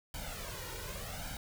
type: noise with flanger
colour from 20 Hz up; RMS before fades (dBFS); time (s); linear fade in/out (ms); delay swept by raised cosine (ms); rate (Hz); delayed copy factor
pink; -42; 0.14-1.37; 2; 1.3 to 2.13; 0.87; +0.85
effects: none